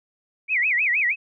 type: tone with vibrato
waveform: sine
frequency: 2217 Hz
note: C#7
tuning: in tune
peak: -18 dBFS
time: 0.48-1.16 s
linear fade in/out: 50 ms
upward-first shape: sine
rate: 6.4 Hz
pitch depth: 270 cents each way
effects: none